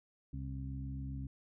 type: harmonic tone with a mistuned harmonic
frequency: 67.1 Hz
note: C2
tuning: 44 cents sharp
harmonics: 1 / 2 / 3 / 4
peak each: -42 / -42 / -52 / -47 dBFS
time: 0.33-1.27 s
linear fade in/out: 5 ms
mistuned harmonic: 1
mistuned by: +20 cents
effects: none

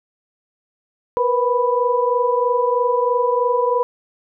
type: tone cluster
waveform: sine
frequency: 477.9 / 501 / 988 Hz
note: A#4 / B4 / B5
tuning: +43 / +25 / 0 cents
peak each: -19 / -20 / -19 dBFS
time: 1.17-3.83 s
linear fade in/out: 0 ms
effects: none

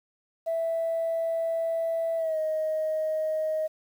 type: tone with pitch glide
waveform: sine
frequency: 659.3 to 626.3 Hz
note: E5 to D#5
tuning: 0 to +11 cents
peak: -24 dBFS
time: 0.46-3.68 s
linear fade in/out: 20 ms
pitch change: -89 cents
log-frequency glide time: 2.17-2.38 s
effects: tanh soft clip ceiling -21 dBFS + 9-bit

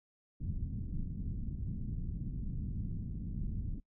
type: low-pass noise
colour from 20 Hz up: pink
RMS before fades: -38 dBFS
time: 0.4-3.8 s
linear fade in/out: 5 ms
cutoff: 210 Hz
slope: 24 dB/octave
effects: noise-tail reverb RT60 0.1 s tail -22 dB re dry

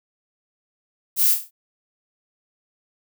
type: noise with echo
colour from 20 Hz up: violet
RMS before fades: -18 dBFS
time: 1.16-1.36 s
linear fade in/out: 50 ms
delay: 25 ms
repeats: 6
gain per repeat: -5 dB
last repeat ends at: 1.51 s
effects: none

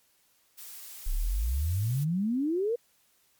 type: noise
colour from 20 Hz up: blue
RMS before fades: -44 dBFS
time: 0.57-2.05 s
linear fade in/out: 20 ms
type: exponential sweep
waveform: sine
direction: up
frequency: 30.02 to 490.3 Hz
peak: -25 dBFS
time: 1.06-2.76 s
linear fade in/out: 10 ms
effects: white hiss -67 dBFS RMS until 3.39 s + MP3 96 kbps

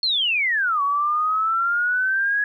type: exponential two-way sweep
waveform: sine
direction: down then up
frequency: 4361 to 1117 to 1681 Hz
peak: -18 dBFS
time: 0.03-2.44 s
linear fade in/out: 2 ms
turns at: 0.82 s
effects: 10-bit

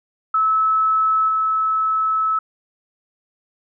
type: tone with level steps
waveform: sine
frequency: 1300 Hz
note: E6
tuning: 24 cents flat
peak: -14 / -16 dBFS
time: 0.34-2.39 s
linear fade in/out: 5 ms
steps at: 1.28 s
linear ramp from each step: 10 ms
effects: none

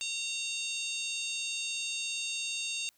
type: harmonic tone with a mistuned harmonic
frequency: 917 Hz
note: A#5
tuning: 29 cents flat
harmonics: 3 / 4 / 5 / 6 / 7 / 8 / 9 / 10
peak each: -37 / -38 / -42 / -52 / -41 / -46 / -43 / -54 dBFS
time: 0.01-2.89 s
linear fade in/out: 0 ms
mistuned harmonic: 9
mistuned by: +30 cents
effects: white hiss -69 dBFS RMS until 2.97 s

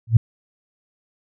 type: tone with exponential growth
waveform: sine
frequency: 114.2 Hz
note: A#2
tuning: 35 cents flat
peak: -3 dBFS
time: 0.07-0.17 s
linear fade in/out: 5 ms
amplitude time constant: 20 ms
effects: none

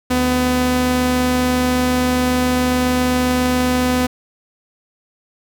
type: tone pair together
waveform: sawtooth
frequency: 74.6 / 250.9 Hz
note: D2 / B3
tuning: +28 / +28 cents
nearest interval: octave + major sixth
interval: 2100 cents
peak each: -20 / -11 dBFS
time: 0.1-4.07 s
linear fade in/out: 10 ms
effects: none

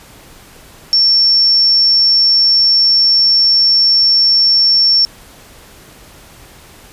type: tone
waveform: sine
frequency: 5440 Hz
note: F8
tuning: 46 cents flat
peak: -7 dBFS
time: 0.93-5.05 s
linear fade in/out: 0 ms
effects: pink hiss -40 dBFS RMS until 6.92 s + resampled to 32000 Hz

